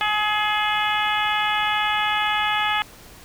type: harmonic tone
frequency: 422.2 Hz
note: G#4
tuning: 29 cents sharp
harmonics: 2 / 3 / 4 / 5 / 6 / 7 / 8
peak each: -24 / -26 / -27 / -28 / -29 / -29 / -30 dBFS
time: 0.01-2.82 s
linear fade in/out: 0 ms
effects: pink hiss -45 dBFS RMS until 3.24 s